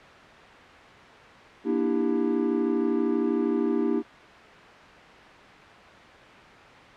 triangle chord, E half-diminished seventh, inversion second, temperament just, 237.3 / 296.7 / 329.6 / 395.6 Hz, Bb3 / D4 / E4 / G4, +31 / +18 / 0 / +16 cents, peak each -26 dBFS, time 1.64-4.03 s, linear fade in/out 50 ms, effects white hiss -46 dBFS RMS until 6.96 s + low-pass 2000 Hz 12 dB/octave

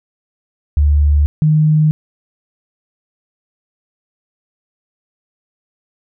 sine tone pair in turn, 73.3 / 153.98 Hz, D2 / D#3, -3 / -18 cents, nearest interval octave + minor second, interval 1285 cents, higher second, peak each -8 dBFS, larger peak neither, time 0.77-1.26 / 1.42-1.91 s, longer neither, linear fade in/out 0 ms, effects none

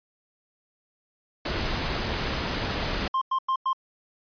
pink noise, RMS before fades -28 dBFS, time 1.45-3.08 s, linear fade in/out 5 ms
triangle tone bursts, 1055 Hz, C6, 14 cents sharp, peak -20 dBFS, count 4, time 3.14-3.731 s, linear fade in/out 5 ms, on 75 ms, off 97 ms
effects resampled to 11025 Hz

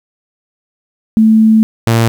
sine / sawtooth tone pair in turn, 220 / 114.74 Hz, A3 / A#2, 0 / -27 cents, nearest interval major seventh, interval 1127 cents, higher first, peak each -4 dBFS, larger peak neither, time 1.17-1.63 / 1.87-2.08 s, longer first, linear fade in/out 0 ms, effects 7-bit

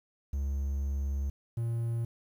triangle tone pair in turn, 69.3 / 116.22 Hz, C#2 / A#2, 0 / -5 cents, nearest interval major sixth, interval 895 cents, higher second, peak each -27 dBFS, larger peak neither, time 0.33-1.3 / 1.57-2.05 s, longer first, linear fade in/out 5 ms, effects 10-bit

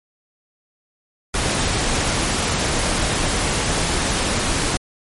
pink noise, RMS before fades -20 dBFS, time 1.34-4.77 s, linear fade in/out 2 ms, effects MP3 48 kbps

